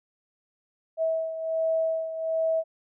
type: beating tone pair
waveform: sine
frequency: 647 / 648.3 Hz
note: E5 / E5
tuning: -32 / -29 cents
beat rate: 1.3 Hz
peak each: -25 / -31 dBFS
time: 0.97-2.64 s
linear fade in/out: 50 ms
effects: none